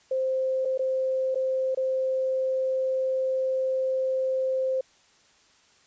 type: tone with dropouts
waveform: sine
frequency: 523.3 Hz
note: C5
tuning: in tune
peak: -23 dBFS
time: 0.11-4.81 s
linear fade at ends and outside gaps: 5 ms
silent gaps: 0.651-0.654 / 0.777-0.792 / 1.347-1.355 / 1.748-1.772 s
effects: white hiss -60 dBFS RMS until 5.86 s + resampled to 16000 Hz